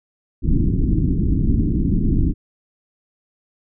pink low-pass noise, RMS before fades -17 dBFS, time 0.42-2.34 s, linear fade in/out 50 ms, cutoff 330 Hz, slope 48 dB/octave, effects none

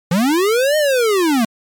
square linear two-way sweep, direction up then down, 160.2 to 622.3 to 213.7 Hz, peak -13 dBFS, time 0.11-1.45 s, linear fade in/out 5 ms, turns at 0.77 s, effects MP3 96 kbps

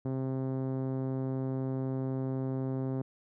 5% pulse tone with low-pass filter, 132 Hz, C3, 16 cents sharp, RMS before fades -33 dBFS, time 0.05-3.02 s, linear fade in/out 5 ms, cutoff 280 Hz, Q 0.78, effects none

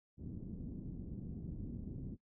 white low-pass noise, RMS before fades -45 dBFS, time 0.17-2.17 s, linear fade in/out 50 ms, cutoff 260 Hz, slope 24 dB/octave, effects noise-tail reverb RT60 0.1 s tail -20 dB re dry

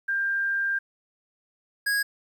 sine / square tone pair in turn, 1593 / 1650.3 Hz, G6 / G#6, +27 / -11 cents, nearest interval minor second, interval 62 cents, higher second, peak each -23 dBFS, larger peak neither, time 0.08-0.79 / 1.86-2.03 s, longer first, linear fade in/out 10 ms, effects 10-bit

